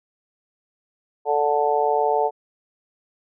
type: harmonic tone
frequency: 146.83 Hz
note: D3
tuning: in tune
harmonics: 3 / 4 / 5 / 6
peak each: -22 / -25 / -22 / -23 dBFS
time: 1.25-2.31 s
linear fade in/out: 50 ms
effects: none